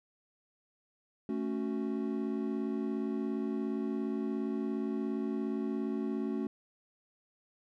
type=chord; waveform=triangle; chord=F# minor; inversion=first; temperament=equal; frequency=220 / 277.2 / 370 Hz; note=A3 / C#4 / F#4; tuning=0 / 0 / 0 cents; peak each=-33 / -34 / -36 dBFS; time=1.29-6.47 s; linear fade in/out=2 ms; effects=none